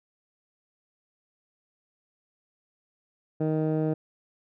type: tone with low-pass filter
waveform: 15% pulse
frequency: 156.2 Hz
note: D#3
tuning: 7 cents sharp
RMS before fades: -26 dBFS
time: 3.4-3.94 s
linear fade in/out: 10 ms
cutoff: 580 Hz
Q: 0.85
effects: none